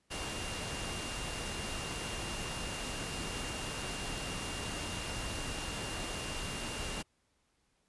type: tone in noise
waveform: sine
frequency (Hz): 2794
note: F7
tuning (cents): 0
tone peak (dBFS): -45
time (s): 0.1-7.03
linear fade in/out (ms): 20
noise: pink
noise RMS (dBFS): -39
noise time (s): 0.1-7.03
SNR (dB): -9
effects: pink hiss -75 dBFS RMS until 7.88 s + resampled to 24000 Hz